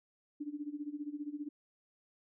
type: tone with tremolo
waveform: sine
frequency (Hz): 293.7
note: D4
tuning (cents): 0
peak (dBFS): -35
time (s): 0.4-1.49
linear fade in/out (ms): 10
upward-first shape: sine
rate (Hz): 15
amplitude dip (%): 85
effects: none